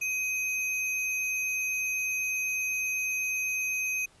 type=tone with sample-and-hold; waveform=sine; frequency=2516 Hz; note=D#7; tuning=19 cents sharp; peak=-27 dBFS; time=0.01-4.06 s; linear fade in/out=10 ms; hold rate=8820 Hz; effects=pink hiss -60 dBFS RMS until 4.2 s + resampled to 24000 Hz